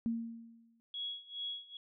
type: tone with exponential decay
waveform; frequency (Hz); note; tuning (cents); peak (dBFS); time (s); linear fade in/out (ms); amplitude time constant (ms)
sine; 230; A#3; -23; -29; 0.06-0.8; 0; 160
type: tone with tremolo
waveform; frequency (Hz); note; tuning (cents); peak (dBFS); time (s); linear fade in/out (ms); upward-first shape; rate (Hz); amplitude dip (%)
sine; 3336; G#7; +7; -36; 0.94-1.77; 2; sine; 2.4; 90
effects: none